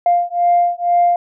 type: beating tone pair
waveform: sine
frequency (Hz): 698.5 / 700.6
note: F5 / F5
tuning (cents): 0 / +5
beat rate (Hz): 2.1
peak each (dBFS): -14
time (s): 0.06-1.16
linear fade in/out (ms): 2
effects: tanh soft clip ceiling -5 dBFS